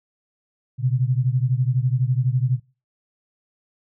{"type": "beating tone pair", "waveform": "sine", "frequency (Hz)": [122.9, 134.9], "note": ["B2", "C#3"], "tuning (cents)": [-8, -47], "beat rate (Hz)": 12, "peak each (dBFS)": [-20, -21], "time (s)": [0.78, 2.6], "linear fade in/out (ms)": 50, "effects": ["noise-tail reverb RT60 0.3 s tail -20 dB re dry"]}